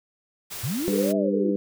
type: noise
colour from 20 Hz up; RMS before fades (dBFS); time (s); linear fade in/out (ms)
white; -35; 0.5-1.13; 20
type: linear two-way sweep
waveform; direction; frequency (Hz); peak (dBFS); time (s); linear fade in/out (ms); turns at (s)
sine; up then down; 96 to 660 to 296.9; -25; 0.63-1.52; 10; 1.15
type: harmonic tone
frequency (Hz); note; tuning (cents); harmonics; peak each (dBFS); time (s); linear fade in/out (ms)
99.6; G2; +28; 2 / 3 / 4 / 5; -25 / -27 / -28 / -29; 0.88-1.56; 0
effects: none